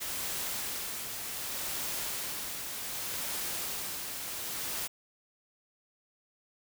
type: noise with tremolo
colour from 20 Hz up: white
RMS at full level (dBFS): -35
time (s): 0-4.88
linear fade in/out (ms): 20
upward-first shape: sine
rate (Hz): 0.66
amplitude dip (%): 35
effects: none